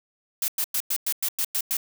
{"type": "noise bursts", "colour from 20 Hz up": "blue", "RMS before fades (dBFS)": -25, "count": 9, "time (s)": [0.42, 1.769], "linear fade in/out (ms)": 2, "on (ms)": 61, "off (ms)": 100, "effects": []}